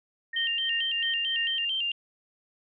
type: tone with tremolo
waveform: sine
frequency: 1847 Hz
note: A#6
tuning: 16 cents flat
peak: -29 dBFS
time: 0.33-1.65 s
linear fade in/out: 5 ms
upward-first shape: sine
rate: 3 Hz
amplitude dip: 70%
type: tone with vibrato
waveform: sine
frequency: 2960 Hz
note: F#7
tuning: in tune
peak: -26 dBFS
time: 0.36-1.92 s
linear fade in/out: 5 ms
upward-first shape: square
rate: 4.5 Hz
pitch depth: 98 cents each way
effects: none